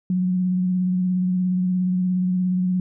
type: tone with vibrato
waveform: sine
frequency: 182.7 Hz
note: F#3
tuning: 22 cents flat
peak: -18 dBFS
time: 0.1-2.8 s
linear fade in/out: 2 ms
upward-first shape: sine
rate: 17 Hz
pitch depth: 24 cents each way
effects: none